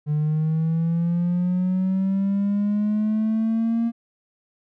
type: linear sweep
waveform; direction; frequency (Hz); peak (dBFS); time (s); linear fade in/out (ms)
triangle; up; 148.4 to 233.1; -16; 0.06-3.92; 50
effects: tanh soft clip ceiling -14 dBFS